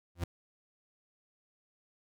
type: tone with exponential growth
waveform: 40% pulse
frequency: 86.4 Hz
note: F2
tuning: 18 cents flat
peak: -27 dBFS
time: 0.15-0.24 s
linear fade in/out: 5 ms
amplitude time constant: 18 ms
effects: none